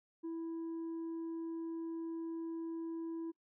triangle tone with tanh clipping, 329.6 Hz, E4, in tune, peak -39 dBFS, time 0.23-3.32 s, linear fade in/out 20 ms, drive 7 dB, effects noise-tail reverb RT60 0.1 s tail -25 dB re dry

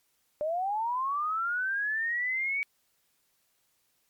sine linear sweep, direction up, 587.3 to 2272 Hz, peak -27 dBFS, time 0.41-2.63 s, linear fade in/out 0 ms, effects white hiss -72 dBFS RMS until 4.09 s + MP3 96 kbps

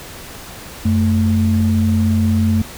sine tone pair together, 92.5 / 220 Hz, F#2 / A3, 0 / 0 cents, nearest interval octave + minor third, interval 1500 cents, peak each -14 dBFS, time 0.85-2.62 s, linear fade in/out 5 ms, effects tanh soft clip ceiling -4 dBFS + pink hiss -34 dBFS RMS until 2.77 s

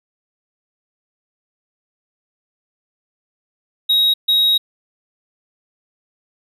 triangle tone bursts at uneven times, 3797 Hz, A#7, 31 cents sharp, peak -10 dBFS, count 2, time 3.89-4.14 / 4.28-4.58 s, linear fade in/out 10 ms, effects none

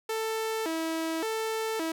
sawtooth tone with vibrato, 379.1 Hz, F#4, 42 cents sharp, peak -25 dBFS, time 0.09-1.92 s, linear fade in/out 5 ms, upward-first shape square, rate 0.88 Hz, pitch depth 270 cents each way, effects none

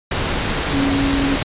sine tone in noise, 276.6 Hz, C#4, 4 cents flat, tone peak -17 dBFS, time 0.73-1.36 s, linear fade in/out 5 ms, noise pink, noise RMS -20 dBFS, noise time 0.11-1.43 s, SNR 0 dB, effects resampled to 8000 Hz

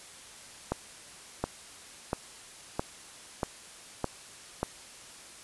accelerating click train, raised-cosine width 1 ms, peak -14 dBFS, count 7, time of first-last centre 0.72-4.63 s, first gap 720 ms, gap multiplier 0.96, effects white hiss -49 dBFS RMS until 5.43 s + resampled to 24000 Hz

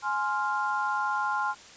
sine chord, F minor, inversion first, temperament just, 838.1 / 1047.7 / 1396.9 Hz, Ab5 / C6 / F6, +16 / +2 / 0 cents, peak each -30 dBFS, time 0.02-1.55 s, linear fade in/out 50 ms, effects white hiss -49 dBFS RMS until 1.76 s + resampled to 16000 Hz

